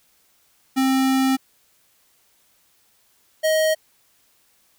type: tone pair in turn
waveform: square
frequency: 264.6 / 629.3 Hz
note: C4 / D#5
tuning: +20 / +19 cents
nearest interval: octave + minor third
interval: 1499 cents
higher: second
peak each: -17 dBFS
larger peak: neither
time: 0.76-1.37 / 3.43-3.75 s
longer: first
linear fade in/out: 20 ms
effects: white hiss -61 dBFS RMS until 4.78 s